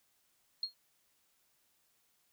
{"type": "tone with exponential decay", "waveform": "sine", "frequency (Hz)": 4265, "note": "C8", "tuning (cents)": 32, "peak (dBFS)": -29, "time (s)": [0.63, 0.74], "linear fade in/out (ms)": 2, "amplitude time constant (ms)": 22, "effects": ["white hiss -74 dBFS RMS until 2.32 s"]}